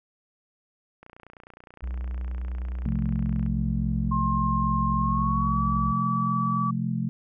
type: click train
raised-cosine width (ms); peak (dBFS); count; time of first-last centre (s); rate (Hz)
0.5; -31; 73; 1.03-3.462; 29.6
type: tone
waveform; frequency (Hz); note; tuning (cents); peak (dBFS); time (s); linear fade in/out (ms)
triangle; 61.74; B1; 0; -26; 1.82-5.93; 20
type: chord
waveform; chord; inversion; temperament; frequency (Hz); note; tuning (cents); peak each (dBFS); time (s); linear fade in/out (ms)
sine; F major; second; just; 130.96 / 174.61 / 218.3; C3 / F3 / A3; +2 / 0 / -13; -29; 2.86-7.09; 0
type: tone with pitch glide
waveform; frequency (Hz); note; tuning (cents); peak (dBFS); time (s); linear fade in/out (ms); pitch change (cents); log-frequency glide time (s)
sine; 1065 to 1148.1; C6 to D6; +30 to -40; -25; 4.11-6.71; 10; +130; 4.96-5.63
effects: none